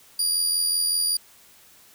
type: tone with amplitude modulation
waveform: 25% pulse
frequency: 4800 Hz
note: D8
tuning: 37 cents sharp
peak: -14 dBFS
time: 0.19-1.17 s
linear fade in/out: 5 ms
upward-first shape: sine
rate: 85.3 Hz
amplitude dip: 45%
effects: white hiss -53 dBFS RMS until 1.94 s